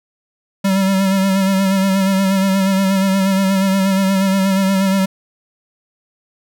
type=tone with vibrato; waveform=square; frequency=193 Hz; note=G3; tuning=27 cents flat; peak=-13 dBFS; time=0.64-5.06 s; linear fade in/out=10 ms; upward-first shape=sine; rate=8.4 Hz; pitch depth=35 cents each way; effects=none